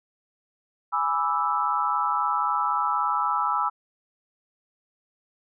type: chord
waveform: sine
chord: E dominant seventh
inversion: first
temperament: equal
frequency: 830.6 / 987.8 / 1174.7 / 1318.5 Hz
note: G#5 / B5 / D6 / E6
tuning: 0 / 0 / 0 / 0 cents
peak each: -29 / -27 / -30 / -25 dBFS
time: 0.92-3.7 s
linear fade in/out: 20 ms
effects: none